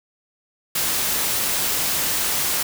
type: noise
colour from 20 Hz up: white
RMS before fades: -22 dBFS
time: 0.75-2.63 s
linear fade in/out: 5 ms
effects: none